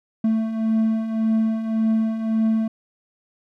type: beating tone pair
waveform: triangle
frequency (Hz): 220.4 / 222.2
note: A3 / A3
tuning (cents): +3 / +17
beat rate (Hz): 1.8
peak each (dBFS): -24 / -17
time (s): 0.24-2.68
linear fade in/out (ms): 5
effects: none